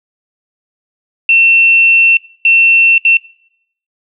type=tone bursts at uneven times; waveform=sine; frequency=2700 Hz; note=E7; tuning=41 cents sharp; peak=-5 dBFS; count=3; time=1.29-2.17 / 2.45-2.98 / 3.05-3.17 s; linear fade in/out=2 ms; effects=noise-tail reverb RT60 0.7 s tail -21 dB re dry